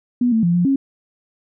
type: tone with pitch steps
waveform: sine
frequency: 244.4 / 223.5 / 172.2 / 175.7 / 272.5 Hz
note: B3 / A3 / F3 / F3 / C#4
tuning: -18 / +27 / -24 / +11 / -29 cents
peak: -13 dBFS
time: 0.21-0.76 s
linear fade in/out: 5 ms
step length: 110 ms
effects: none